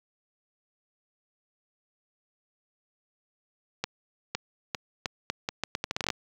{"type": "accelerating click train", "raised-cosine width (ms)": 0.2, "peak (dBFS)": -11, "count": 16, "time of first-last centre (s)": [3.84, 6.102], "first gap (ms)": 510, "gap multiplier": 0.78, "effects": ["high-pass 60 Hz 12 dB/octave", "8-bit"]}